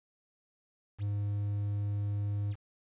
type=tone with quantisation; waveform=triangle; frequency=102.2 Hz; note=G#2; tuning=27 cents flat; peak=-28 dBFS; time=0.98-2.56 s; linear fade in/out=50 ms; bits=9; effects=resampled to 8000 Hz